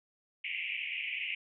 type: band-pass noise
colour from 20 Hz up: pink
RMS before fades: -37 dBFS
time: 0.44-1.35 s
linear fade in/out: 5 ms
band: 2100 to 2900 Hz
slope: 96 dB/octave
effects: none